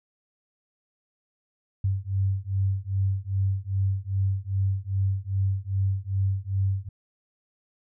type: beating tone pair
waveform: sine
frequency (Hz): 95.8 / 98.3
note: G2 / G2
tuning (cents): -39 / +5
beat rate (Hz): 2.5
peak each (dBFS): -26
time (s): 1.84-6.89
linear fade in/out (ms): 5
effects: none